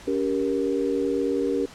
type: chord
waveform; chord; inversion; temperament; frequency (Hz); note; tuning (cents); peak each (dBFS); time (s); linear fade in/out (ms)
sine; G diminished; second; just; 282.2 / 392 / 470.4; Db4 / G4 / Bb4; +31 / 0 / +16; -26; 0.07-1.66; 10
effects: pink hiss -45 dBFS RMS until 1.74 s + low-pass 8000 Hz 12 dB/octave